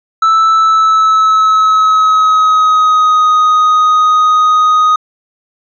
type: tone with pitch glide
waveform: triangle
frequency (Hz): 1317 to 1248.1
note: E6 to D#6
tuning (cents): -2 to +5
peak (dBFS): -4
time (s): 0.22-4.96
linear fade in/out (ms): 5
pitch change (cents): -93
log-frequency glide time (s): 0.51-3.28
effects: resampled to 16000 Hz